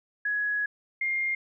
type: tone pair in turn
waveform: sine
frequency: 1676 / 2119 Hz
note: G#6 / C7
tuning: +15 / +21 cents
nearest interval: major third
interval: 406 cents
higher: second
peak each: -25 dBFS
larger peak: neither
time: 0.25-0.66 / 1.01-1.35 s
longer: first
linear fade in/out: 5 ms
effects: none